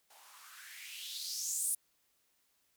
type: noise with band-pass filter sweep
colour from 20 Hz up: violet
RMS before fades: -41 dBFS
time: 0.1-1.75 s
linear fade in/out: 5 ms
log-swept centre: 690 to 10000 Hz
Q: 4.5
effects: white hiss -75 dBFS RMS until 2.76 s